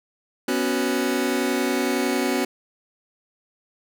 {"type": "chord", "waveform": "sawtooth", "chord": "B suspended second", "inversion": "none", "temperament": "just", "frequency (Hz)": [246.9, 277.8, 370.4], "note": ["B3", "C#4", "F#4"], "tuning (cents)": [0, 4, 2], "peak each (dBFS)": -21, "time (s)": [0.48, 2.45], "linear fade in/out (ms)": 5, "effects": []}